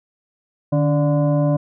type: tone with frequency modulation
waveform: sine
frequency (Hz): 150.3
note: D3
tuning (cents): +40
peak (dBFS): -14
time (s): 0.72-1.57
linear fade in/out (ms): 10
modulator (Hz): 436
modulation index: 1
effects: none